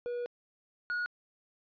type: tone pair in turn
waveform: triangle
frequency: 483.7 / 1449.5 Hz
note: B4 / F#6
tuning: -36 / -36 cents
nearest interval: octave + perfect fifth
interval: 1900 cents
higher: second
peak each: -31 / -29 dBFS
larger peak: second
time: 0.06-0.26 / 0.9-1.06 s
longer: first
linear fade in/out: 0 ms
effects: resampled to 11025 Hz